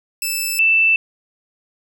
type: tone pair in turn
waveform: 10% pulse / sine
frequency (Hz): 2637 / 2654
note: E7 / E7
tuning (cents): 0 / +11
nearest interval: unison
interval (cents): 11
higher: second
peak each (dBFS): -11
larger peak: neither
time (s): 0.22-0.59 / 0.59-0.96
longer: neither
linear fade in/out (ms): 2
effects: none